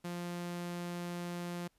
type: tone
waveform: sawtooth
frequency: 174.61 Hz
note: F3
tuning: in tune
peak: -34 dBFS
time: 0.04-1.68 s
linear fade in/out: 10 ms
effects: pink hiss -75 dBFS RMS until 1.78 s + resampled to 32000 Hz